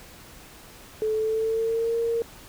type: tone with pitch glide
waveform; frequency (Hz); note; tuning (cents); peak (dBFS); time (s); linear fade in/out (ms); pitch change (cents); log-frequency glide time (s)
sine; 434.3 to 462.8; A4 to A#4; -23 to -13; -22; 1.02-2.22; 0; +110; 1.14-1.97
effects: pink hiss -47 dBFS RMS until 2.48 s